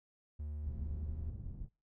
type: tone with pitch glide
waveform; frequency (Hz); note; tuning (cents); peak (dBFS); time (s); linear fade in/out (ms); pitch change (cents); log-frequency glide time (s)
triangle; 75 to 75.87; D2 to D#2; +37 to -43; -37; 0.39-1.31; 10; +20; 0.67-0.94
type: low-pass noise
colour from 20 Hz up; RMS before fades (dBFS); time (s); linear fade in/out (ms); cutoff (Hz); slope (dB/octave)
pink; -44; 0.62-1.69; 50; 130; 12
effects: noise-tail reverb RT60 0.3 s tail -25 dB re dry